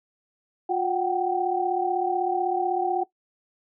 sine tone cluster, 357.9 / 741 / 777 Hz, F4 / F#5 / G5, +42 / +2 / -16 cents, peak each -26 dBFS, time 0.69-3.04 s, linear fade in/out 10 ms, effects noise-tail reverb RT60 0.1 s tail -17 dB re dry

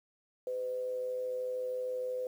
sine tone with amplitude modulation, 505 Hz, B4, 39 cents sharp, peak -31 dBFS, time 0.47-2.27 s, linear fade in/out 2 ms, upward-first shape sine, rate 113 Hz, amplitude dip 40%, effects 10-bit

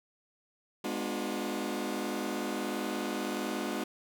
sawtooth chord, G# diminished seventh, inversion none, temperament just, 207.7 / 249.2 / 299 / 358.8 Hz, G#3 / B3 / D4 / F4, 0 / +16 / +31 / +47 cents, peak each -34 dBFS, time 0.84-3.84 s, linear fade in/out 5 ms, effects none

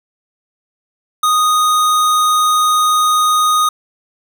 square tone, 1241 Hz, D#6, 5 cents flat, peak -11 dBFS, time 1.23-3.69 s, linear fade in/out 5 ms, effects none

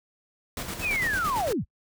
pink noise with tremolo, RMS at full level -33 dBFS, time 0.57-1.53 s, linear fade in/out 2 ms, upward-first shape square, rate 8.9 Hz, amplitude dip 45%
sine linear sweep, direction down, 2650 to 36.71 Hz, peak -24 dBFS, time 0.81-1.65 s, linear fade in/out 50 ms
effects noise-tail reverb RT60 0.1 s tail -26 dB re dry

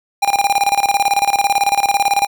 square tone with tremolo, 803 Hz, G5, 41 cents sharp, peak -11 dBFS, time 0.22-2.27 s, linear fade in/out 10 ms, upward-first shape square, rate 18 Hz, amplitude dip 80%, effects none

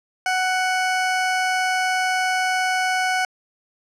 20% pulse tone, 743 Hz, F#5, 7 cents sharp, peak -14 dBFS, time 0.26-3.25 s, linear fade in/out 2 ms, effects low-pass 8000 Hz 12 dB/octave

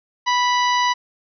harmonic tone with a mistuned harmonic, 985 Hz, B5, 5 cents flat, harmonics 1 / 2 / 3 / 4 / 5 / 6, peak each -17 / -23 / -27 / -29 / -31 / -33 dBFS, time 0.26-0.94 s, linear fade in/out 20 ms, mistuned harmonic 5, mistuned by -16 cents, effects none

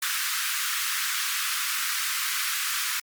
pink high-pass noise, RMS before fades -28 dBFS, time 0.02-3 s, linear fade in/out 5 ms, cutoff 1200 Hz, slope 48 dB/octave, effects Opus 48 kbps

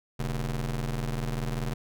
30% pulse ring-modulated tone, 85 Hz, F2, 46 cents flat, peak -23 dBFS, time 0.19-1.74 s, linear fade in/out 10 ms, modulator 52.7 Hz, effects none

